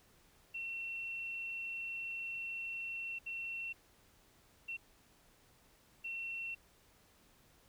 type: tone bursts at uneven times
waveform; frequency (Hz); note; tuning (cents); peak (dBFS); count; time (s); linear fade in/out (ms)
sine; 2713; E7; +49; -39; 4; 0.54-3.19 / 3.26-3.73 / 4.68-4.77 / 6.04-6.55; 10
effects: pink hiss -67 dBFS RMS until 7.68 s